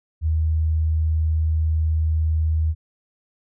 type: tone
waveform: sine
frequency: 79.1 Hz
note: D#2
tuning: 29 cents sharp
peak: -17 dBFS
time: 0.21-2.75 s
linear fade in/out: 50 ms
effects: none